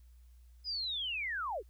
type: linear sweep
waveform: sine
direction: down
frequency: 5060 to 329.6 Hz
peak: -34 dBFS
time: 0.64-1.63 s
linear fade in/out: 50 ms
effects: added 60 Hz sine -55 dBFS peak until 1.69 s + white hiss -75 dBFS RMS until 1.69 s